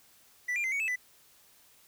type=tone with pitch steps; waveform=triangle; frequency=1973 / 2395 / 2070 / 2235 / 2614 / 1992 Hz; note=B6 / D7 / C7 / C#7 / E7 / B6; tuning=-2 / +33 / -19 / +14 / -15 / +14 cents; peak=-27 dBFS; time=0.48-0.96 s; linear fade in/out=10 ms; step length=80 ms; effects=white hiss -61 dBFS RMS until 1.87 s